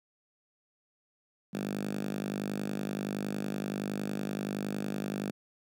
5% pulse tone with high-pass filter, 50.7 Hz, G#1, 41 cents flat, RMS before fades -35 dBFS, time 1.53-5.31 s, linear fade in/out 10 ms, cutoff 190 Hz, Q 3.7, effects none

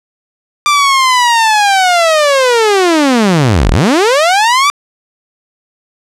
sawtooth linear two-way sweep, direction down then up, 1189 to 31.39 to 1189 Hz, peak -3 dBFS, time 0.66-4.7 s, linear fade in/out 0 ms, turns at 3.71 s, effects low-pass 8000 Hz 12 dB/octave

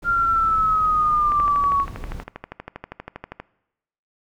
brown noise, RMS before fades -34 dBFS, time 0.02-2.24 s, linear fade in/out 10 ms
sine exponential sweep, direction down, 1396.9 to 1108.7 Hz, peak -16 dBFS, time 0.04-1.86 s, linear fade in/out 50 ms
click train, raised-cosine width 0.5 ms, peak -17 dBFS, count 27, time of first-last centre 1.32-3.4 s, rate 12.5 Hz
effects noise-tail reverb RT60 0.9 s tail -21 dB re dry

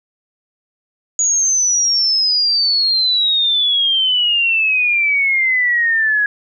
sine exponential sweep, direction down, 6800 to 1661.2 Hz, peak -12 dBFS, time 1.19-6.26 s, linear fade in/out 2 ms, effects none

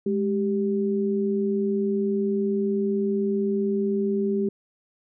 sine tone pair together, 207.7 / 392.1 Hz, G#3 / G4, 0 / 0 cents, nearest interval major seventh, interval 1100 cents, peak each -24 dBFS, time 0.06-4.49 s, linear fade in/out 5 ms, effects none

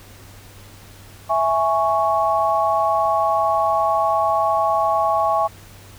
sine chord, C# minor, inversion first, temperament equal, 659.3 / 830.6 / 1108.7 Hz, E5 / G#5 / C#6, 0 / 0 / 0 cents, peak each -20 dBFS, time 1.29-5.48 s, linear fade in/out 20 ms, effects added 98 Hz sine -44 dBFS peak until 5.98 s + pink hiss -45 dBFS RMS until 5.98 s

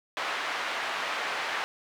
pink band-pass noise, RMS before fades -32 dBFS, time 0.17-1.64 s, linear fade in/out 0 ms, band 890 to 2700 Hz, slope 12 dB/octave, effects none

